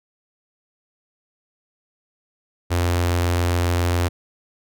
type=tone with notch filter; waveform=sawtooth; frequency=87.31 Hz; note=F2; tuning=in tune; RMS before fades=-20 dBFS; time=2.7-4.09 s; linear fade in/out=20 ms; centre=180 Hz; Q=1.9; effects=none